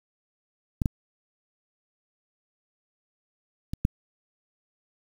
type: clicks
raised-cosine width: 5 ms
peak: -11 / -10 / -18 / -8 dBFS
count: 4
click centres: 0.818 / 0.858 / 3.735 / 3.851 s
effects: 7-bit